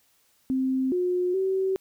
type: tone with pitch steps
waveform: sine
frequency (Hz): 261.9 / 360 / 381.3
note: C4 / F#4 / G4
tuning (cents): +2 / -47 / -48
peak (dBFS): -22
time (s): 0.5-1.76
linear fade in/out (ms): 0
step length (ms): 420
effects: white hiss -65 dBFS RMS until 1.8 s